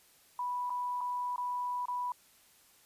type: tone with dropouts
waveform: sine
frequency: 985 Hz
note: B5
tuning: 5 cents flat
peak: -32 dBFS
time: 0.39-2.12 s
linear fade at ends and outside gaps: 2 ms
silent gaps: 0.697-0.703 / 1.008-1.012 / 1.361-1.38 / 1.856-1.883 s
effects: white hiss -63 dBFS RMS until 2.85 s + resampled to 32000 Hz